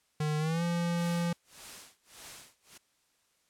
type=tone with pitch glide; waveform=square; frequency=152 to 171.6 Hz; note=D#3 to F3; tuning=-40 to -30 cents; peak=-29 dBFS; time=0.2-1.33 s; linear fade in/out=5 ms; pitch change=+210 cents; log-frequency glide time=0.38-0.63 s
type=noise with tremolo; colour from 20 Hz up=white; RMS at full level=-45 dBFS; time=0.97-2.78 s; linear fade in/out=10 ms; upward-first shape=sine; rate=1.7 Hz; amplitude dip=100%
effects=white hiss -72 dBFS RMS until 3.49 s + low-pass 10000 Hz 12 dB/octave